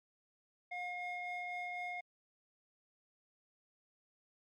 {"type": "ring-modulated tone", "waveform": "triangle", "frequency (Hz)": 716, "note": "F5", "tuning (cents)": 43, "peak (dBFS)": -34, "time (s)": [0.71, 2.01], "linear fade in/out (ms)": 10, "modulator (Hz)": 1430, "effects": ["MP3 64 kbps"]}